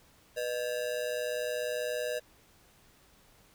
square ring-modulated tone, 553 Hz, C#5, 4 cents flat, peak -29 dBFS, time 0.36-2.2 s, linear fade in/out 20 ms, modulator 60.1 Hz, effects pink hiss -62 dBFS RMS until 3.54 s

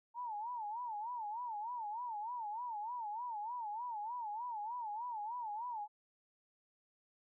sine tone with vibrato, 904 Hz, A5, 47 cents sharp, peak -39 dBFS, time 0.14-5.88 s, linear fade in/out 50 ms, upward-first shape sine, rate 3.3 Hz, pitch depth 160 cents each way, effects none

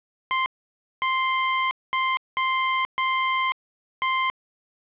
25% pulse tone bursts at uneven times, 1046.5 Hz, C6, in tune, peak -17 dBFS, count 6, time 0.31-0.46 / 1.02-1.71 / 1.93-2.17 / 2.37-2.85 / 2.98-3.52 / 4.02-4.3 s, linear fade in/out 0 ms, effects resampled to 8000 Hz + 9-bit

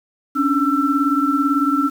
sine tone cluster, 273.5 / 291.5 / 1337 Hz, C#4 / D4 / E6, -23 / -13 / +24 cents, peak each -19 dBFS, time 0.35-1.9 s, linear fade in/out 20 ms, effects 7-bit

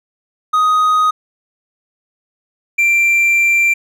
triangle tone pair in turn, 1250 / 2360 Hz, D#6 / D7, +8 / +8 cents, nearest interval major seventh, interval 1100 cents, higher second, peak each -8 dBFS, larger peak neither, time 0.53-1.11 / 2.78-3.74 s, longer second, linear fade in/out 10 ms, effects none

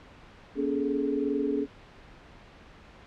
sine tone cluster, 242.8 / 283.6 / 417.3 / 439.5 Hz, B3 / C#4 / G#4 / A4, -29 / +40 / +8 / -2 cents, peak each -34 / -28 / -30 / -35 dBFS, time 0.55-1.67 s, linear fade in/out 50 ms, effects pink hiss -51 dBFS RMS until 3.06 s + low-pass 3000 Hz 12 dB/octave

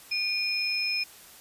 sine tone pair together, 2437 / 5175 Hz, D#7 / E8, -37 / -33 cents, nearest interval octave + minor second, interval 1304 cents, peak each -28 / -29 dBFS, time 0.11-1.04 s, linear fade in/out 10 ms, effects white hiss -50 dBFS RMS until 1.4 s + resampled to 32000 Hz

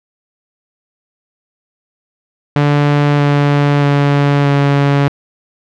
sawtooth tone with pitch steps, 145.4 / 144.06 / 142.74 / 141.42 Hz, D3 / D3 / D3 / C#3, -17 / -33 / -49 / +35 cents, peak -5 dBFS, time 2.56-5.08 s, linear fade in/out 0 ms, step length 630 ms, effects low-pass 3000 Hz 12 dB/octave

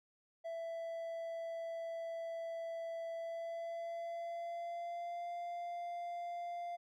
triangle tone with pitch glide, 664 to 695.4 Hz, E5 to F5, +12 to -8 cents, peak -38 dBFS, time 0.44-6.77 s, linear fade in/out 20 ms, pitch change +80 cents, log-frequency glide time 3.14-5.31 s, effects none

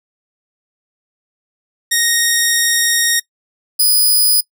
10% pulse tone pair in turn, 1864.7 / 4978 Hz, A#6 / D#8, 0 / 0 cents, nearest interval octave + perfect fourth, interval 1700 cents, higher second, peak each -3 dBFS, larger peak neither, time 1.91-3.2 / 3.79-4.41 s, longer first, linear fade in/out 10 ms, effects noise-tail reverb RT60 0.1 s tail -22 dB re dry

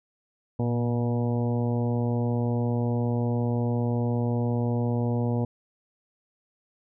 harmonic tone with a mistuned harmonic, 120 Hz, B2, 49 cents flat, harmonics 1 / 2 / 3 / 4 / 5 / 6 / 7 / 8, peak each -25 / -28 / -37 / -33 / -38 / -41 / -41 / -45 dBFS, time 0.59-5.45 s, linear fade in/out 5 ms, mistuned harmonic 1, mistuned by -40 cents, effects none

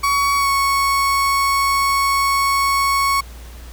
35% pulse tone with pitch glide, 1124 to 1106.6 Hz, C#6 to C#6, +24 to -3 cents, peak -13 dBFS, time 0.03-3.21 s, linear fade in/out 10 ms, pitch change -27 cents, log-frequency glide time 0.37-0.49 s, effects added 59 Hz sine -34 dBFS peak until 3.72 s + pink hiss -43 dBFS RMS until 3.72 s

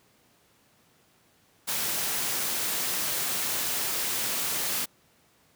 white noise, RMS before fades -29 dBFS, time 1.67-4.86 s, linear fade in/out 20 ms, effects pink hiss -63 dBFS RMS until 5.55 s + high-pass 100 Hz 12 dB/octave

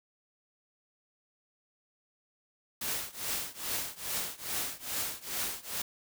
white noise with tremolo, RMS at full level -32 dBFS, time 2.81-5.82 s, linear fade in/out 5 ms, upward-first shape triangle, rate 2.4 Hz, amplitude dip 95%, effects none

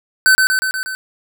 square tone with echo, 1526 Hz, G6, 47 cents flat, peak -8 dBFS, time 0.26-0.35 s, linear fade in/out 0 ms, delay 120 ms, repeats 5, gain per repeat -3 dB, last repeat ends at 0.95 s, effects none

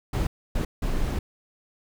brown noise bursts at uneven times, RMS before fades -25 dBFS, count 3, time 0.13-0.27 / 0.55-0.65 / 0.82-1.19 s, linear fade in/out 5 ms, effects none

